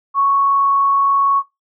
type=tone with frequency modulation; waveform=sine; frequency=1108.7 Hz; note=C#6; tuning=in tune; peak=-11 dBFS; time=0.14-1.43 s; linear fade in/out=50 ms; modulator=41.4 Hz; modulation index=0.23; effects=noise-tail reverb RT60 0.2 s tail -21 dB re dry